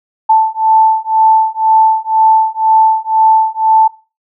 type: beating tone pair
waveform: sine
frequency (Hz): 880 / 882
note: A5 / A5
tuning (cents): 0 / +4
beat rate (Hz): 2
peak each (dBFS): -10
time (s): 0.29-3.88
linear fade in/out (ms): 10
effects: noise-tail reverb RT60 0.3 s tail -19 dB re dry